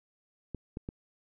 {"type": "clicks", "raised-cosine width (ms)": 3, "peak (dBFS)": -24, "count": 3, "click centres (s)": [0.547, 0.771, 0.889], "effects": []}